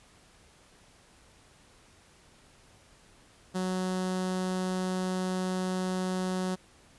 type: tone with notch filter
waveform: sawtooth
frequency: 185 Hz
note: F#3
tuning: in tune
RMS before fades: -31 dBFS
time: 3.54-6.56 s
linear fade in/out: 20 ms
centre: 2300 Hz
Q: 1.9
effects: pink hiss -59 dBFS RMS until 6.98 s + resampled to 24000 Hz